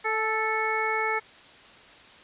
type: harmonic tone with a mistuned harmonic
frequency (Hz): 440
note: A4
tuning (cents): 0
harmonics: 1 / 2 / 3 / 4 / 5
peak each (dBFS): -31 / -30 / -31 / -32 / -29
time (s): 0.04-1.2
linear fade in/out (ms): 20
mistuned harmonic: 2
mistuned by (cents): -21
effects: white hiss -50 dBFS RMS until 2.23 s + resampled to 8000 Hz